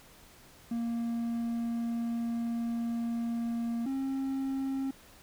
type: tone pair in turn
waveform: triangle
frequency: 233.1 / 268.8 Hz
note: A#3 / C4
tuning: 0 / +47 cents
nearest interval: major second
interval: 247 cents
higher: second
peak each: -28 dBFS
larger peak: neither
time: 0.71-3.86 / 3.86-4.91 s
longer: first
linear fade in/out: 5 ms
effects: pink hiss -56 dBFS RMS until 5.22 s